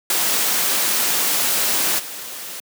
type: noise with level steps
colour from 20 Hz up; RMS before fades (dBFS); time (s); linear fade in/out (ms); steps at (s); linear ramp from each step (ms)
white; -19 / -32; 0.1-2.6; 2; 1.98; 20
effects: high-pass 200 Hz 12 dB/octave